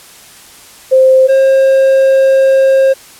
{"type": "tone pair in turn", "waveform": ["sine", "triangle"], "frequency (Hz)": [523.3, 535.2], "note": ["C5", "C5"], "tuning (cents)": [0, 39], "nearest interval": "unison", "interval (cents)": 39, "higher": "second", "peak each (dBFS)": -3, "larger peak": "neither", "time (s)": [[0.91, 1.28], [1.28, 2.94]], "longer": "second", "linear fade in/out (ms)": 20, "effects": ["white hiss -37 dBFS RMS until 3.19 s", "low-pass 12000 Hz 12 dB/octave"]}